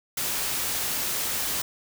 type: noise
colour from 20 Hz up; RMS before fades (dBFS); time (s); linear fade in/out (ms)
white; -28; 0.17-1.62; 5
effects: none